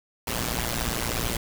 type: noise with amplitude modulation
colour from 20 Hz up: pink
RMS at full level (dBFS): -24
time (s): 0.27-1.37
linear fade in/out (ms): 5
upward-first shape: sine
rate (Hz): 117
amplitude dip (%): 95
effects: none